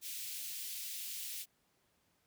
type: high-pass noise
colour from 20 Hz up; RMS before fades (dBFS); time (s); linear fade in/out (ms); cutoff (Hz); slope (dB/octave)
white; -43; 0.01-1.46; 50; 2400; 24
effects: pink hiss -75 dBFS RMS until 2.26 s + high-pass 80 Hz 12 dB/octave